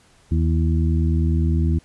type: harmonic tone with a mistuned harmonic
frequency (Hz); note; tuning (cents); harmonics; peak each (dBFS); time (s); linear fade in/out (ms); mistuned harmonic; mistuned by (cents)
80; D#2; +49; 1 / 2 / 3 / 4; -17 / -23 / -27 / -29; 0.31-1.79; 10; 4; +55
effects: pink hiss -55 dBFS RMS until 1.84 s + resampled to 24000 Hz